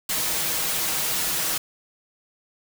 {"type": "noise with comb filter", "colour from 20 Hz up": "white", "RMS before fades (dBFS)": -25, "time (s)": [0.09, 1.58], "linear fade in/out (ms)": 5, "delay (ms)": 6.3, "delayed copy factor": 0.5, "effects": []}